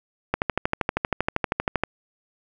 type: click train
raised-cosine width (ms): 0.5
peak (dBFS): -6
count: 20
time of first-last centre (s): 0.34-1.836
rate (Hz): 12.7
effects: none